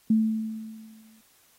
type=tone with exponential decay; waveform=sine; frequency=220 Hz; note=A3; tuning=in tune; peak=-16 dBFS; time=0.1-1.21 s; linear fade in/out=5 ms; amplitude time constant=240 ms; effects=white hiss -61 dBFS RMS until 1.58 s + AAC 48 kbps